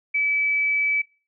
sine tone, 2298 Hz, D7, 38 cents flat, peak -19 dBFS, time 0.14-1.02 s, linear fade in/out 10 ms, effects noise-tail reverb RT60 0.4 s tail -24 dB re dry

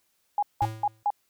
sine tone bursts, 824 Hz, G#5, 14 cents flat, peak -21 dBFS, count 4, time 0.38-1.104 s, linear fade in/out 2 ms, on 46 ms, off 180 ms
square tone with exponential decay, 110 Hz, A2, in tune, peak -26 dBFS, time 0.62-1.03 s, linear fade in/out 0 ms, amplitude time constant 88 ms
effects white hiss -71 dBFS RMS until 1.29 s

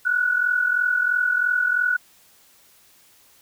sine tone pair together, 1437 / 1480 Hz, F6 / F#6, +49 / 0 cents, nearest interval minor second, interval 51 cents, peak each -24 / -19 dBFS, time 0.05-1.97 s, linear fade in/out 10 ms, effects white hiss -55 dBFS RMS until 3.41 s

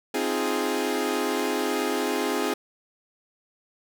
sawtooth chord, F minor seventh, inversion second, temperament equal, 261.6 / 311.1 / 349.2 / 415.3 Hz, C4 / Eb4 / F4 / Ab4, 0 / 0 / 0 / 0 cents, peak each -26 / -27 / -27 / -24 dBFS, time 0.14-2.54 s, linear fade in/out 5 ms, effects none

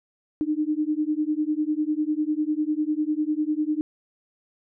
sine beating tone pair, 300 / 310 Hz, D4 / D#4, +37 / -6 cents, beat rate 10 Hz, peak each -25 dBFS, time 0.41-3.81 s, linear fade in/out 0 ms, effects none

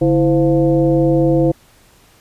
sine tone with frequency modulation, 329.6 Hz, E4, in tune, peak -10 dBFS, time 0.01-1.52 s, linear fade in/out 10 ms, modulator 186 Hz, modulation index 1.2, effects pink hiss -50 dBFS RMS until 2.2 s + resampled to 32000 Hz

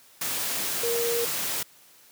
sine tone in noise, 468.9 Hz, A#4, 10 cents sharp, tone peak -25 dBFS, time 0.83-1.25 s, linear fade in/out 5 ms, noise white, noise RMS -29 dBFS, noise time 0.21-1.63 s, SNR +1 dB, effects white hiss -55 dBFS RMS until 2.11 s + high-pass 100 Hz 12 dB/octave

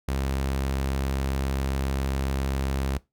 sawtooth tone, 67.4 Hz, C#2, 48 cents flat, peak -21 dBFS, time 0.08-2.98 s, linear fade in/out 5 ms, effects noise-tail reverb RT60 0.2 s tail -20 dB re dry

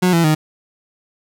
30% pulse tone with pitch steps, 181.8 / 167.68 / 154.65 Hz, F#3 / E3 / D#3, -30 / +30 / -10 cents, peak -9 dBFS, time 0.02-0.35 s, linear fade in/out 10 ms, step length 110 ms, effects none

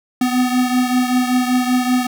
square beating tone pair, 249.6 / 254.8 Hz, B3 / C4, +19 / -46 cents, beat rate 5.2 Hz, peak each -16 / -21 dBFS, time 0.21-2.07 s, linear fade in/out 5 ms, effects none

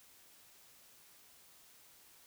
silence, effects white hiss -62 dBFS RMS until 2.26 s

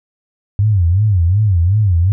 sine tone with vibrato, 95.3 Hz, G2, 48 cents flat, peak -9 dBFS, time 0.59-2.12 s, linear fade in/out 0 ms, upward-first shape sine, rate 2.7 Hz, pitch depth 230 cents each way, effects none

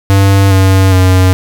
square tone with pitch steps, 98 / 95.38 / 92.82 Hz, G2 / G2 / F#2, 0 / -47 / +6 cents, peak -5 dBFS, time 0.1-1.33 s, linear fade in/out 0 ms, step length 410 ms, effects none

